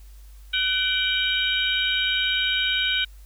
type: tone cluster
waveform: sine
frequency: 1506 / 2341 / 2963 / 3155 / 3766 Hz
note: F#6 / D7 / F#7 / G7 / A#7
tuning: +30 / -6 / +2 / +10 / +17 cents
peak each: -27 dBFS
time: 0.53-3.05 s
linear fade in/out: 10 ms
effects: added 50 Hz sine -42 dBFS peak until 3.25 s + white hiss -58 dBFS RMS until 3.25 s